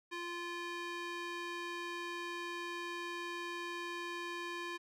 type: tone with band-pass filter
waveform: square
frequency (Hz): 346.7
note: F4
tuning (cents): -13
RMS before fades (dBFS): -42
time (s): 0.11-4.78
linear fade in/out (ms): 20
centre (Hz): 2000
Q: 0.8
effects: none